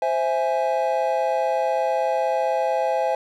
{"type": "chord", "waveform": "triangle", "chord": "C augmented", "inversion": "none", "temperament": "equal", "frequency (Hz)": [523.3, 659.3, 830.6], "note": ["C5", "E5", "G#5"], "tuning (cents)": [0, 0, 0], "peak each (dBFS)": -22, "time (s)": [0.02, 3.15], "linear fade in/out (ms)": 2, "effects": []}